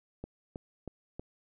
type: click train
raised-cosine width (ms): 2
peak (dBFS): -26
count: 4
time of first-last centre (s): 0.24-1.195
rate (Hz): 3.14
effects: none